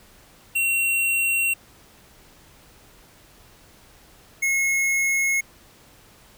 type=tone pair in turn; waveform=square; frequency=2735 / 2171 Hz; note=F7 / C#7; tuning=-37 / -37 cents; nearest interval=major third; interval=400 cents; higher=first; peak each=-20 dBFS; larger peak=neither; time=0.55-1.54 / 4.42-5.41 s; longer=neither; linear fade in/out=10 ms; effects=pink hiss -52 dBFS RMS until 6.37 s